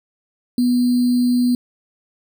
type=tone with sample-and-hold; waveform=sine; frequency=246 Hz; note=B3; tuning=7 cents flat; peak=-13 dBFS; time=0.58-1.55 s; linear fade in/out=2 ms; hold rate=4410 Hz; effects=none